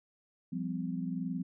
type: chord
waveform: sine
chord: F suspended second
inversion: none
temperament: equal with one note detuned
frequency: 174.61 / 196 / 255.2 Hz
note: F3 / G3 / C4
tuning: 0 / 0 / -43 cents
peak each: -36 / -39 / -37 dBFS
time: 0.52-1.43 s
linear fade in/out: 10 ms
effects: none